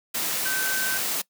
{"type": "tone in noise", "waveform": "sine", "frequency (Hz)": 1537, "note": "G6", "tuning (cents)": -35, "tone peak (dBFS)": -27, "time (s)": [0.45, 0.98], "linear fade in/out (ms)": 10, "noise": "white", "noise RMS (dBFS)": -27, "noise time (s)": [0.14, 1.22], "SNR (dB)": -3, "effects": ["noise-tail reverb RT60 0.1 s tail -21 dB re dry", "high-pass 150 Hz 12 dB/octave"]}